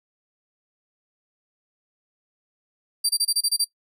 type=tone bursts; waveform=25% pulse; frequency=4699 Hz; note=D8; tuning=in tune; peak=-14 dBFS; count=8; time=3.04-3.646 s; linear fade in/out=10 ms; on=53 ms; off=26 ms; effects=noise-tail reverb RT60 0.1 s tail -19 dB re dry